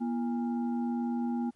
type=tone with frequency modulation; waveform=sine; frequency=240 Hz; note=B3; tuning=49 cents flat; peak=-28 dBFS; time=0-1.51 s; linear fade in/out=20 ms; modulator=578 Hz; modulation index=0.53; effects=pink hiss -70 dBFS RMS until 1.55 s + MP3 48 kbps